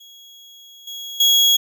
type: tone with level steps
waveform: 35% pulse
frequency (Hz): 3322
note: G#7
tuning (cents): 0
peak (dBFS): -40 / -28 / -10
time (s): 0-1.57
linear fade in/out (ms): 10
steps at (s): 0.87 / 1.2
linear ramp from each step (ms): 5
effects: none